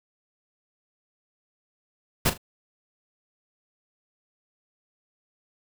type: noise with echo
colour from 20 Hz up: pink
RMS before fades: -20 dBFS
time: 2.25-2.3 s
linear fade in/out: 10 ms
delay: 39 ms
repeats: 2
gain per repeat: -12 dB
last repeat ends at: 2.378 s
effects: none